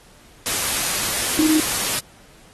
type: tone in noise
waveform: sine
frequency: 311.1 Hz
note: D#4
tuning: in tune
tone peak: -14 dBFS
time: 1.39-1.6 s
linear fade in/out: 0 ms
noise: white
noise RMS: -22 dBFS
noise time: 0.46-1.99 s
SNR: +5 dB
effects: pink hiss -50 dBFS RMS until 2.53 s + AAC 32 kbps